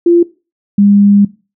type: tone pair in turn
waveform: sine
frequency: 344.1 / 202.3 Hz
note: F4 / G#3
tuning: -26 / -45 cents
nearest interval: major sixth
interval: 919 cents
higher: first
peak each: -4 dBFS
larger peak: neither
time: 0.06-0.23 / 0.78-1.25 s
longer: second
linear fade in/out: 5 ms
effects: noise-tail reverb RT60 0.3 s tail -19 dB re dry